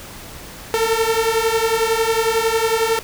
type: beating tone pair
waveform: sawtooth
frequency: 445.1 / 456.1 Hz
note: A4 / A#4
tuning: +20 / -38 cents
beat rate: 11 Hz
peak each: -15 dBFS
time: 0.74-2.99 s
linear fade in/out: 0 ms
effects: pink hiss -36 dBFS RMS until 3.03 s